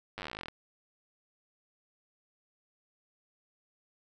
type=slowing click train; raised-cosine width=0.3 ms; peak=-23 dBFS; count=20; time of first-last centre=0.18-0.484 s; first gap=9 ms; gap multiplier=1.06; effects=none